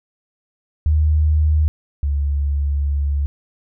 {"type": "tone pair in turn", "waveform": "sine", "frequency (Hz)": [76.7, 71.17], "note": ["D#2", "C#2"], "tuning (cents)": [-24, 46], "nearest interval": "minor second", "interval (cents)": 130, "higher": "first", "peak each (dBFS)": [-12, -16], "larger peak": "first", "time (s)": [[0.86, 1.68], [2.03, 3.26]], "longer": "second", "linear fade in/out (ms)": 0, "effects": []}